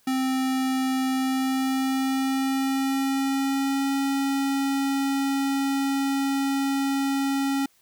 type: tone with pitch glide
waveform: square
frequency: 261.6 to 274.3 Hz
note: C4 to C#4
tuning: 0 to -18 cents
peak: -23 dBFS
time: 0.07-7.66 s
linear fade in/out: 5 ms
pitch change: +82 cents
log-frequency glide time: 1.08-3.93 s
effects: white hiss -62 dBFS RMS until 7.81 s